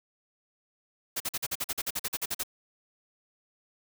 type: noise bursts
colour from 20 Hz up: white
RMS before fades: -31 dBFS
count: 15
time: 1.16-2.435 s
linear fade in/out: 10 ms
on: 43 ms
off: 45 ms
effects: none